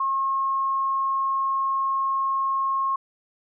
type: tone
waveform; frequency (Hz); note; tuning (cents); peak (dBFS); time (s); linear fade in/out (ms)
sine; 1080; C#6; -45; -21; 0-2.96; 5
effects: none